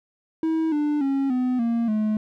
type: tone with pitch steps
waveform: triangle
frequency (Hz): 321.4 / 296.4 / 273.4 / 252.2 / 232.6 / 214.5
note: E4 / D4 / C#4 / B3 / A#3 / A3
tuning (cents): -44 / +16 / -24 / +36 / -4 / -44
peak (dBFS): -18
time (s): 0.43-2.17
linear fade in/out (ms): 2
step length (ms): 290
effects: none